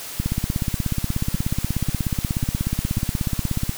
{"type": "two click trains", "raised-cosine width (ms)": 5, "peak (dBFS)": [-14, -9], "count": [4, 59], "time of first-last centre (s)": [[1.35, 2.98], [0.2, 3.694]], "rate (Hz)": [1.84, 16.6], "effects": ["white hiss -34 dBFS RMS until 3.77 s"]}